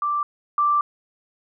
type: tone pair in turn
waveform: sine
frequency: 1174.7 / 1174.7 Hz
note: D6 / D6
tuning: 0 / 0 cents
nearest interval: unison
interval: 0 cents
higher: neither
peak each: -20 / -16 dBFS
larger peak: second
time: 0.02-0.23 / 0.58-0.81 s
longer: second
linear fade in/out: 2 ms
effects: none